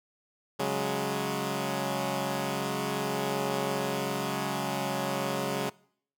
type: chord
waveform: 10% pulse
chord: C# suspended fourth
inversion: none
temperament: equal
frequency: 138.59 / 185 / 207.7 Hz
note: C#3 / F#3 / G#3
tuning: 0 / 0 / 0 cents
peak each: -25 dBFS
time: 0.59-5.7 s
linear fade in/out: 10 ms
effects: noise-tail reverb RT60 0.6 s tail -23 dB re dry